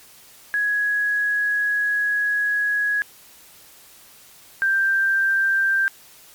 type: tone pair in turn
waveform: sine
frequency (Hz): 1669 / 1576.8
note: G#6 / G6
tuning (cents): +8 / +10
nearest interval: minor second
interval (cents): 98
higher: first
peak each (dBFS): -18 / -16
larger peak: second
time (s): 0.54-3.02 / 4.62-5.88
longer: first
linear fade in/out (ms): 0
effects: white hiss -48 dBFS RMS until 6.34 s + MP3 96 kbps